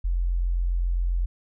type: tone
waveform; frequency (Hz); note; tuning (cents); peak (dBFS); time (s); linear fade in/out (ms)
sine; 43.74; F1; +3; -21; 0.04-1.26; 10
effects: none